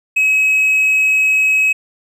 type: tone with hard clipping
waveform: sine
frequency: 2556 Hz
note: D#7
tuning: 46 cents sharp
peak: -11 dBFS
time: 0.16-1.73 s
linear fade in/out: 10 ms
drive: 2 dB
effects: none